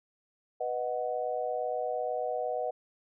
sine chord, B major, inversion none, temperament equal, 493.9 / 622.3 / 740 Hz, B4 / D#5 / F#5, 0 / 0 / 0 cents, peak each -34 dBFS, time 0.6-2.71 s, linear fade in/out 10 ms, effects none

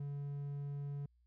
triangle tone, 142.4 Hz, C#3, 47 cents sharp, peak -37 dBFS, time 0-1.06 s, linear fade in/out 5 ms, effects added 60 Hz sine -68 dBFS peak until 1.26 s

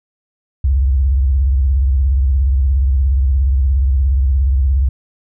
sine tone with vibrato, 66.7 Hz, C2, 34 cents sharp, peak -10 dBFS, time 0.64-4.89 s, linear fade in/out 5 ms, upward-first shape triangle, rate 17 Hz, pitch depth 220 cents each way, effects none

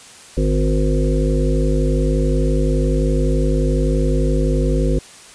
harmonic tone with a mistuned harmonic, 51.7 Hz, G#1, 7 cents flat, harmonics 1 / 3 / 5 / 7 / 9 / 10, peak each -16 / -21 / -23 / -24 / -26 / -26 dBFS, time 0.37-4.99 s, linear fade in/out 5 ms, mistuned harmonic 3, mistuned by -25 cents, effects white hiss -41 dBFS RMS until 5.34 s + resampled to 22050 Hz

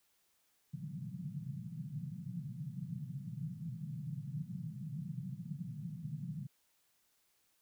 pink band-pass noise, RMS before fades -43 dBFS, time 0.73-6.47 s, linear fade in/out 10 ms, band 130 to 180 Hz, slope 48 dB/octave, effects white hiss -75 dBFS RMS until 7.61 s

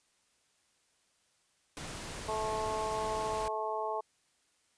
pink noise, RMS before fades -42 dBFS, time 1.77-3.48 s, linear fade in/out 0 ms
harmonic tone, 217.2 Hz, A3, 22 cents flat, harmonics 2 / 3 / 4 / 5, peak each -38 / -38 / -36 / -39 dBFS, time 2.28-4.01 s, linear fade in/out 10 ms
effects white hiss -72 dBFS RMS until 4.77 s + resampled to 22050 Hz

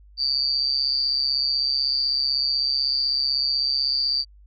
sine tone with amplitude modulation, 4637 Hz, D8, 23 cents flat, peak -16 dBFS, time 0.17-4.25 s, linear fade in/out 50 ms, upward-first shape sine, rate 136 Hz, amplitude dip 90%, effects added 50 Hz sine -47 dBFS peak until 4.46 s

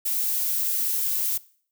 violet noise, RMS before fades -25 dBFS, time 0.05-1.38 s, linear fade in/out 10 ms, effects noise-tail reverb RT60 0.5 s tail -20 dB re dry

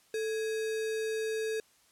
sine tone with sample-and-hold, 440 Hz, A4, in tune, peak -30 dBFS, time 0.14-1.6 s, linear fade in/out 2 ms, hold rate 2100 Hz, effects white hiss -65 dBFS RMS until 1.91 s + low-pass 11000 Hz 12 dB/octave

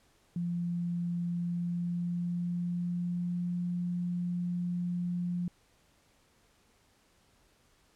sine tone with pitch glide, 173.2 to 176.13 Hz, F3 to F3, -14 to +15 cents, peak -30 dBFS, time 0.36-5.48 s, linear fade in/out 2 ms, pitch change +29 cents, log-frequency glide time 1.35-3.59 s, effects pink hiss -67 dBFS RMS until 7.95 s + low-pass 11000 Hz 12 dB/octave

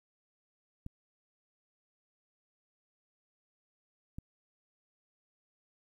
clicks, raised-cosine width 5 ms, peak -29 dBFS, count 2, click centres 0.864 / 4.185 s, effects 11-bit

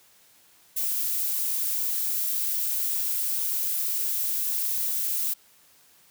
violet noise, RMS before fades -27 dBFS, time 0.76-5.34 s, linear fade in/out 10 ms, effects white hiss -58 dBFS RMS until 6.1 s + high-pass 60 Hz 12 dB/octave

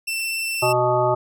sawtooth tone with vibrato, 2680 Hz, E7, 28 cents sharp, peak -20 dBFS, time 0.07-0.73 s, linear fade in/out 10 ms, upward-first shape sine, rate 17 Hz, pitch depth 12 cents each way
harmonic tone, 124.1 Hz, B2, 9 cents sharp, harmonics 1 / 3 / 5 / 7 / 9 / 10, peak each -26 / -23 / -20 / -22 / -29 / -26 dBFS, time 0.62-1.15 s, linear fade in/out 10 ms
effects none

